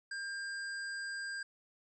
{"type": "tone", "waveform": "square", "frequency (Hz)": 1600, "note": "G6", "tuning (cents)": 35, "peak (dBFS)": -39, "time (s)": [0.11, 1.43], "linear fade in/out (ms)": 5, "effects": ["resampled to 22050 Hz"]}